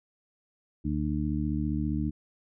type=harmonic tone; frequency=75 Hz; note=D2; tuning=37 cents sharp; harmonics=1 / 2 / 3 / 4; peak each=-32 / -32 / -32 / -32 dBFS; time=0.84-2.11 s; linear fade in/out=20 ms; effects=none